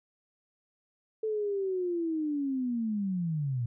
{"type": "linear sweep", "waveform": "sine", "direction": "down", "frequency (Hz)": [441.3, 114.5], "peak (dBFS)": -28, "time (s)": [1.23, 3.66], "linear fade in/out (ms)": 5, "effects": []}